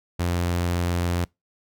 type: tone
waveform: sawtooth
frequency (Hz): 87.31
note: F2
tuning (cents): 0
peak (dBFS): -18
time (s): 0.19-1.25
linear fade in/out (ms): 10
effects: noise-tail reverb RT60 0.2 s tail -25 dB re dry